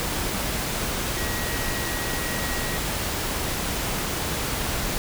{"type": "tone in noise", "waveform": "sine", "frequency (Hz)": 1907, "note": "A#6", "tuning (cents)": 39, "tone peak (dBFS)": -34, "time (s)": [1.17, 2.77], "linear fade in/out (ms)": 0, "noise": "pink", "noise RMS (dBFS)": -27, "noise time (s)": [0, 4.98], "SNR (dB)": -10, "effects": []}